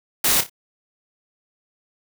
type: noise with echo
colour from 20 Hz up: white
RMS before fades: -18 dBFS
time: 0.24-0.41 s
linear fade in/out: 5 ms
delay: 29 ms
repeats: 3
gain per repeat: -10 dB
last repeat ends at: 0.497 s
effects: none